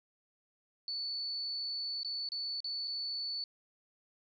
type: tone with dropouts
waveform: sine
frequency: 4466 Hz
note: C#8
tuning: 12 cents sharp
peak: -35 dBFS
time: 0.88-3.44 s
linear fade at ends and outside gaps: 1 ms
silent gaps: 2.032-2.047 / 2.289-2.319 / 2.604-2.644 / 2.874-2.878 s
effects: none